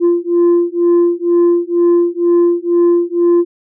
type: beating tone pair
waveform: sine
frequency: 344.9 / 347 Hz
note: F4 / F4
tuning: -22 / -11 cents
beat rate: 2.1 Hz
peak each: -10 dBFS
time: 0-3.45 s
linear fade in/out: 50 ms
effects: tanh soft clip ceiling -6 dBFS